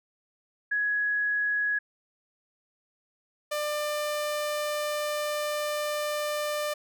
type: tone pair in turn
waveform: sine / sawtooth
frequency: 1674 / 596.1 Hz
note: G#6 / D5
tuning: +13 / +26 cents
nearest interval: octave + tritone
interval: 1787 cents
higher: first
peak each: -24 dBFS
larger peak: neither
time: 0.71-1.79 / 3.51-6.74 s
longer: second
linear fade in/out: 10 ms
effects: none